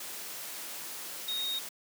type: tone in noise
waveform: sine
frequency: 3732 Hz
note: A#7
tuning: 1 cent sharp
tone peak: -31 dBFS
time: 1.28-1.59 s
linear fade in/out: 5 ms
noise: white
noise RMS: -41 dBFS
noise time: 0-1.69 s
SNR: +7 dB
effects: high-pass 200 Hz 12 dB/octave